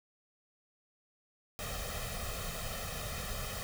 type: noise with comb filter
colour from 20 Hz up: pink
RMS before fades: -39 dBFS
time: 1.59-3.63 s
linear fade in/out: 0 ms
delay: 1.6 ms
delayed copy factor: +0.9
effects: none